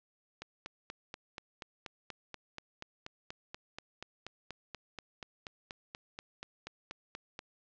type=click train; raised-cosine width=0.2 ms; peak=-24 dBFS; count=30; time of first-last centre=0.42-7.391 s; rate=4.16 Hz; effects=low-pass 5000 Hz 12 dB/octave